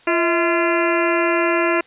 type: harmonic tone with a mistuned harmonic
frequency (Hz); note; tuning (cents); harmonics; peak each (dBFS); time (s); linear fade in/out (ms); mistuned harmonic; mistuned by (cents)
343.1; F4; -31; 1 / 2 / 3 / 4 / 5 / 6 / 7 / 8; -19 / -22 / -24 / -25 / -26 / -27 / -27 / -28; 0.07-1.81; 5; 2; -89
effects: white hiss -50 dBFS RMS until 1.86 s + resampled to 8000 Hz